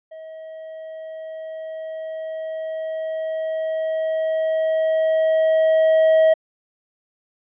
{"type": "tone with level ramp", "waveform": "triangle", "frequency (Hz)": 638, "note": "D#5", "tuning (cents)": 43, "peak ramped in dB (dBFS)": [-33, -9], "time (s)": [0.11, 6.34], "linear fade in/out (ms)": 10, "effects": ["resampled to 8000 Hz"]}